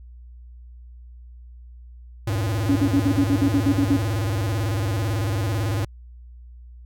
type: tone with vibrato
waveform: square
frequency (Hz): 103.83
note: G#2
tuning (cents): 0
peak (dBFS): -22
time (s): 2.27-5.85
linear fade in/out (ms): 5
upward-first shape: square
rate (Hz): 18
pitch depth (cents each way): 160
type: tone bursts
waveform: sine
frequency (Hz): 280.3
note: C#4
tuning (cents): +19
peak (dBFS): -16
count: 11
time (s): 2.69-3.968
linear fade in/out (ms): 5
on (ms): 68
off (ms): 53
effects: added 60 Hz sine -40 dBFS peak until 6.85 s